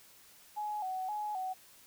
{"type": "tone with vibrato", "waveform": "sine", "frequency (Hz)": 794, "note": "G5", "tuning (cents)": 22, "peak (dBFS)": -34, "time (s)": [0.56, 1.54], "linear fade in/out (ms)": 20, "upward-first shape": "square", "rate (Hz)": 1.9, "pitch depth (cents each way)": 100, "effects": ["white hiss -59 dBFS RMS until 1.86 s"]}